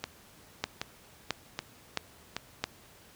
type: two click trains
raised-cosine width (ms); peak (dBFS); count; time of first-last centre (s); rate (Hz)
0.2; -15 / -11; 4 / 4; 0.04-2.366 / 0.64-2.64; 1.29 / 1.5
effects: pink hiss -56 dBFS RMS until 3.15 s + high-pass 60 Hz 12 dB/octave